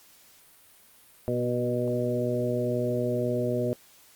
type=harmonic tone with a mistuned harmonic; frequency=122.1 Hz; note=B2; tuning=19 cents flat; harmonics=1 / 2 / 3 / 4 / 5; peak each=-31 / -31 / -31 / -31 / -31 dBFS; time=1.28-3.73 s; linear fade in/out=0 ms; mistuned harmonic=3; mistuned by=+19 cents; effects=white hiss -56 dBFS RMS until 4.15 s + Opus 48 kbps